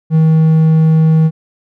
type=tone; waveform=triangle; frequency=159.2 Hz; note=D#3; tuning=40 cents sharp; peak=-4 dBFS; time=0.1-1.31 s; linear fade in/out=50 ms; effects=none